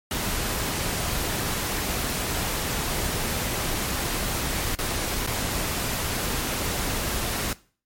pink noise with dropouts, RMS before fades -27 dBFS, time 0.11-7.53 s, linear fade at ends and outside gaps 2 ms, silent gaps 4.751-4.787 / 5.263-5.273 s, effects noise-tail reverb RT60 0.4 s tail -19 dB re dry + MP3 64 kbps

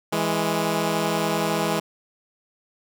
10% pulse tone pair together, 164.04 / 207.7 Hz, E3 / G#3, -8 / 0 cents, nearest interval major third, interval 408 cents, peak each -16 dBFS, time 0.12-1.8 s, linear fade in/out 10 ms, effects none

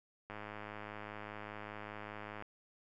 click train, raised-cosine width 0.5 ms, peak -30 dBFS, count 224, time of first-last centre 0.3-2.424 s, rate 105 Hz, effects none

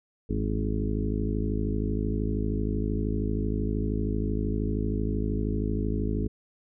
harmonic tone with a mistuned harmonic, 52.9 Hz, G#1, 33 cents sharp, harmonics 1 / 2 / 3 / 4 / 5 / 6 / 7 / 8, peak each -29 / -32 / -37 / -33 / -34 / -36 / -40 / -36 dBFS, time 0.29-6.28 s, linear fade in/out 10 ms, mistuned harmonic 3, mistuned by +50 cents, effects none

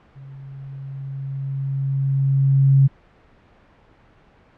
sine tone with level ramp, 136.4 Hz, C#3, 28 cents flat, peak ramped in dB -37 to -9 dBFS, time 0.15-2.88 s, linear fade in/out 20 ms, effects pink hiss -53 dBFS RMS until 4.57 s + low-pass 2000 Hz 12 dB/octave

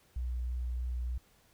sine tone with vibrato, 61.3 Hz, B1, 12 cents flat, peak -32 dBFS, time 0.16-1.18 s, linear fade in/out 5 ms, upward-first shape triangle, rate 3.2 Hz, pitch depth 16 cents each way, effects pink hiss -66 dBFS RMS until 1.53 s

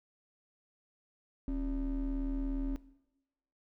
triangle ring-modulated tone, 155.56 Hz, D#3, in tune, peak -27 dBFS, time 1.48-2.76 s, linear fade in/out 0 ms, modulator 117 Hz, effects noise-tail reverb RT60 0.9 s tail -18 dB re dry

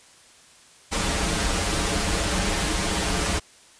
pink noise with comb filter, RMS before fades -24 dBFS, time 0.91-3.4 s, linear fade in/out 20 ms, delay 8 ms, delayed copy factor -0.85, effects white hiss -52 dBFS RMS until 3.79 s + resampled to 22050 Hz

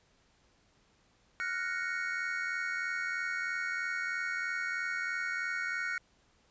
triangle chord, Gb major seventh, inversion third, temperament equal, 1396.9 / 1480 / 1864.7 / 2217 Hz, F6 / Gb6 / Bb6 / Db7, 0 / 0 / 0 / 0 cents, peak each -37 / -35 / -37 / -37 dBFS, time 1.4-5.98 s, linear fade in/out 0 ms, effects pink hiss -68 dBFS RMS until 6.5 s + resampled to 16000 Hz

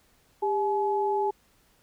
sine tone pair together, 400 / 850.8 Hz, G4 / G#5, +35 / +42 cents, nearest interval octave + minor second, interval 1307 cents, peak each -26 dBFS, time 0.42-1.31 s, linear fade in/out 10 ms, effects pink hiss -64 dBFS RMS until 1.82 s

